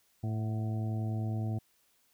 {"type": "harmonic tone with a mistuned harmonic", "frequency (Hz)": 110, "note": "A2", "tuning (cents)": 0, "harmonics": [1, 2, 3, 4, 5, 6, 7], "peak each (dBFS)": [-31, -39, -44, -53, -55, -49, -49], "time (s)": [0.23, 1.59], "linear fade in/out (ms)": 10, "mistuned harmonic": 7, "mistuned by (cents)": -42, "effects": ["white hiss -70 dBFS RMS until 2.13 s"]}